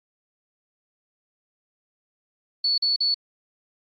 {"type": "tone bursts", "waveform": "sine", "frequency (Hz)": 4435, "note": "C#8", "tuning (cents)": 0, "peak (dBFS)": -19, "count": 3, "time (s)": [2.64, 3.144], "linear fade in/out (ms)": 5, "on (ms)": 140, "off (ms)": 42, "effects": ["AAC 64 kbps"]}